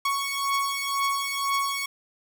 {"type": "beating tone pair", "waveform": "sawtooth", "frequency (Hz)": [1108.7, 1110.7], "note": ["C#6", "C#6"], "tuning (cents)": [0, 3], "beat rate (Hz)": 2, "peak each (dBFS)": [-25, -23], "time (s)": [0.05, 1.86], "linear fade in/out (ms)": 5, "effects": []}